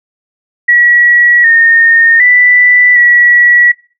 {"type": "tone with pitch steps", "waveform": "sine", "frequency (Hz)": [1926, 1837, 1978, 1934], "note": ["B6", "A#6", "B6", "B6"], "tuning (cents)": [-44, -26, 2, -37], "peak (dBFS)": -3, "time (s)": [0.68, 3.72], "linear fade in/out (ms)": 10, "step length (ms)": 760, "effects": ["noise-tail reverb RT60 0.4 s tail -22 dB re dry"]}